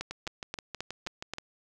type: two click trains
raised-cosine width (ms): 0.2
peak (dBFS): -20 / -17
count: 9 / 6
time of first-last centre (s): 0.11-1.384 / 0.01-1.336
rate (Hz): 6.28 / 3.77
effects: none